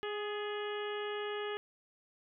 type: harmonic tone with a mistuned harmonic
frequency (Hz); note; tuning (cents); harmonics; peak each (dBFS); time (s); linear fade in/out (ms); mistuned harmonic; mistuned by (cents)
415.3; G#4; 0; 1 / 2 / 3 / 4 / 5 / 6 / 7 / 8; -37 / -46 / -45 / -46 / -50 / -53 / -47 / -52; 0.03-1.57; 0; 4; +43
effects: none